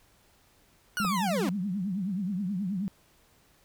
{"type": "linear sweep", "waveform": "40% pulse", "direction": "down", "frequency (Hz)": [1485, 230.9], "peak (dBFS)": -27, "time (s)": [0.97, 1.49], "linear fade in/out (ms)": 0}
{"type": "tone with vibrato", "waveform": "sine", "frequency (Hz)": 192.1, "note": "G3", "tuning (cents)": -35, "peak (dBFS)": -28, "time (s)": [1, 2.88], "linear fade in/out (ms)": 0, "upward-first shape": "triangle", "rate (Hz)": 9.4, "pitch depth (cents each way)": 200}
{"type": "clicks", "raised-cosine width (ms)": 1, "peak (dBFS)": -25, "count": 2, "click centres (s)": [1.047, 1.051]}
{"effects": ["pink hiss -63 dBFS RMS until 3.64 s"]}